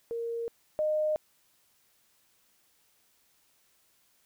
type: tone pair in turn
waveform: sine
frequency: 464.7 / 613.7 Hz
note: A#4 / D#5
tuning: -5 / -24 cents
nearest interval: perfect fourth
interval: 481 cents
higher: second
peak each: -31 / -25 dBFS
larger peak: second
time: 0.11-0.48 / 0.79-1.16 s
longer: neither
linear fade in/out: 0 ms
effects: white hiss -68 dBFS RMS until 4.25 s